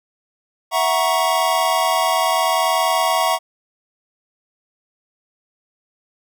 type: chord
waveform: square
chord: F# dominant seventh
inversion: third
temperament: equal with one note detuned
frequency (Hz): 659.3 / 740 / 944.8 / 1108.7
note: E5 / F#5 / A#5 / C#6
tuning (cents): 0 / 0 / +23 / 0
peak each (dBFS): -22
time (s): 0.71-3.39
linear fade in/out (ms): 50
effects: none